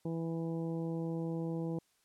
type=harmonic tone; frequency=164.81 Hz; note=E3; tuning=in tune; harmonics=1 / 2 / 3 / 4 / 5 / 6; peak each=-36 / -39 / -42 / -54 / -52 / -58 dBFS; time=0.05-1.79 s; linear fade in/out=5 ms; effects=white hiss -73 dBFS RMS until 2.04 s + low-pass 11000 Hz 12 dB/octave